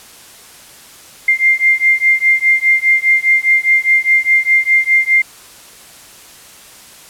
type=beating tone pair; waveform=sine; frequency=2100 / 2104.9 Hz; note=C7 / C7; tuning=+6 / +10 cents; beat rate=4.9 Hz; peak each=-12 dBFS; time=1.28-5.22 s; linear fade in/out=5 ms; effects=white hiss -39 dBFS RMS until 7.09 s + low-pass 12000 Hz 12 dB/octave